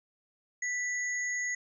sine tone pair together, 1975.5 / 6645 Hz, B6 / G#8, 0 / 0 cents, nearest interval octave + major sixth, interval 2100 cents, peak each -31 / -37 dBFS, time 0.62-1.55 s, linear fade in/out 5 ms, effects none

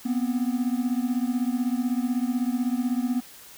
triangle beating tone pair, 241.9 / 257.9 Hz, B3 / C4, -36 / -25 cents, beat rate 16 Hz, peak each -23 / -25 dBFS, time 0.05-3.21 s, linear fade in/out 10 ms, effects white hiss -47 dBFS RMS until 3.57 s

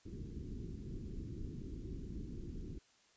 pink low-pass noise, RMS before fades -45 dBFS, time 0.05-2.79 s, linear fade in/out 10 ms, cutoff 380 Hz, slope 48 dB/octave, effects white hiss -69 dBFS RMS until 3.16 s + resampled to 16000 Hz

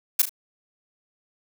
blue noise with echo, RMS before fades -17 dBFS, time 0.19-0.22 s, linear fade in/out 5 ms, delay 37 ms, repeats 2, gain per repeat -9 dB, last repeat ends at 0.294 s, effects none

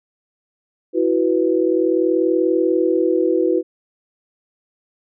sine chord, E suspended second, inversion none, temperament equal, 329.6 / 370 / 493.9 Hz, E4 / F#4 / B4, 0 / 0 / 0 cents, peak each -18 / -18 / -20 dBFS, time 0.93-3.63 s, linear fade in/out 50 ms, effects none

